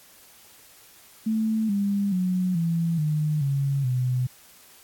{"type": "tone with pitch steps", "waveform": "sine", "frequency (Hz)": [220.2, 200.8, 183.04, 166.88, 152.15, 138.72, 126.47], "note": ["A3", "G3", "F#3", "E3", "D#3", "C#3", "B2"], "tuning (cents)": [2, 42, -18, 22, -38, 2, 42], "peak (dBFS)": -21, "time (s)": [1.26, 4.27], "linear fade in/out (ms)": 10, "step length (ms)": 430, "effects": ["white hiss -52 dBFS RMS until 4.83 s", "AAC 64 kbps"]}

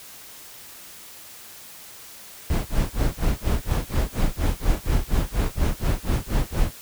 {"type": "noise with tremolo", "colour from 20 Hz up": "brown", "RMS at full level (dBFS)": -19, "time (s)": [2.5, 6.73], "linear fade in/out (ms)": 0, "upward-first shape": "sine", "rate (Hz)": 4.2, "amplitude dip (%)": 100, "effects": ["white hiss -43 dBFS RMS until 6.81 s"]}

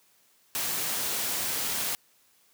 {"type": "noise", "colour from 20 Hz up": "white", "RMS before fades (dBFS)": -30, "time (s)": [0.55, 1.95], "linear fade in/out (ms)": 0, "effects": ["white hiss -64 dBFS RMS until 2.53 s", "high-pass 100 Hz 12 dB/octave"]}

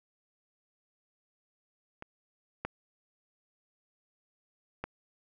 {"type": "clicks", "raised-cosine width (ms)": 0.5, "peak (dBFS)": [-27, -18, -20], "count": 3, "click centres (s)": [2.024, 2.65, 4.84], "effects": []}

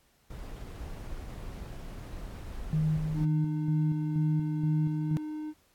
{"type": "noise", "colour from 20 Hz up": "brown", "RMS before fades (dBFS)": -40, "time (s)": [0.3, 3.25], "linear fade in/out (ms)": 5}
{"type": "tone with tremolo", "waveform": "sine", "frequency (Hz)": 155.4, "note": "D#3", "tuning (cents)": -2, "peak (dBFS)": -24, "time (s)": [2.73, 5.17], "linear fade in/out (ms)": 0, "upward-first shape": "square", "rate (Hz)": 2.1, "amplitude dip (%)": 45}
{"type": "tone with pitch glide", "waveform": "triangle", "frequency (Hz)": [303, 306.2], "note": ["D#4", "D#4"], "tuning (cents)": [-46, -28], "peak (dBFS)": -32, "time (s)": [3.13, 5.54], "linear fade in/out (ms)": 50, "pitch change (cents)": 18, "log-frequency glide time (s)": [4.61, 5.33]}
{"effects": ["pink hiss -67 dBFS RMS until 5.74 s", "AAC 64 kbps"]}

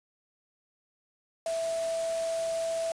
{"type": "tone in noise", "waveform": "sine", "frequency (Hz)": 659.3, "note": "E5", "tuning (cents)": 0, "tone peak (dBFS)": -28, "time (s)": [1.46, 2.92], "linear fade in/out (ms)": 2, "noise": "white", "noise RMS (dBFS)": -41, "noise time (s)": [1.46, 2.92], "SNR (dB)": 10, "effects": ["resampled to 22050 Hz"]}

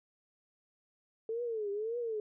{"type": "tone with vibrato", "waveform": "sine", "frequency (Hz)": 440, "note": "A4", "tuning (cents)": 0, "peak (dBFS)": -33, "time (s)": [1.29, 2.2], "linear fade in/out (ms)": 2, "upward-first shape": "triangle", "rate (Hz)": 1.8, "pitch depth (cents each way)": 180, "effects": []}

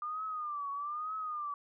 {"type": "tone with vibrato", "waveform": "sine", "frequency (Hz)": 1200, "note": "D6", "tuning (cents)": 37, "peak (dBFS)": -35, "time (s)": [0.02, 1.54], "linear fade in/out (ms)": 2, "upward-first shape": "triangle", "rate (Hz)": 1.1, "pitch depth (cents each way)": 130, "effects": []}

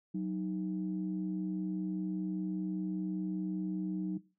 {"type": "tone pair together", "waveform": "sine", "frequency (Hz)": [186.2, 311.3], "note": ["F#3", "D#4"], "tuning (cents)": [11, 1], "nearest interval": "major sixth", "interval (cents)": 890, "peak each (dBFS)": [-33, -37], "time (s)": [0.14, 4.18], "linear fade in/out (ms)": 10, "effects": ["noise-tail reverb RT60 0.3 s tail -19 dB re dry", "tanh soft clip ceiling -25 dBFS"]}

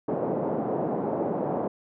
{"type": "band-pass noise", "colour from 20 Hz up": "white", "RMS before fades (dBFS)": -28, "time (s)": [0.08, 1.68], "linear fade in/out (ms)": 5, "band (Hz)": [150, 690], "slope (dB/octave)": 24, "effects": []}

